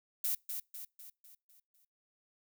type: noise with echo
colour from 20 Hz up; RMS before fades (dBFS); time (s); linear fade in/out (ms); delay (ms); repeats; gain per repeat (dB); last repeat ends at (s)
violet; -33; 0.24-0.35; 5; 250; 6; -6; 1.85
effects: noise-tail reverb RT60 0.3 s tail -26 dB re dry